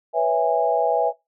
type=chord; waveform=sine; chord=C# minor seventh; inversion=third; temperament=equal with one note detuned; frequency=493.9 / 554.4 / 659.3 / 822 Hz; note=B4 / C#5 / E5 / G#5; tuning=0 / 0 / 0 / -18 cents; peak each=-23 / -26 / -20 / -22 dBFS; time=0.13-1.13 s; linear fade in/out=50 ms; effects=noise-tail reverb RT60 0.2 s tail -21 dB re dry